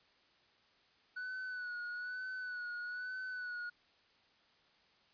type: tone with vibrato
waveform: triangle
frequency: 1480 Hz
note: F#6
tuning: in tune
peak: -38 dBFS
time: 1.16-3.7 s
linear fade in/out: 10 ms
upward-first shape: sine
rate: 1.1 Hz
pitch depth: 42 cents each way
effects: white hiss -69 dBFS RMS until 5.13 s + resampled to 11025 Hz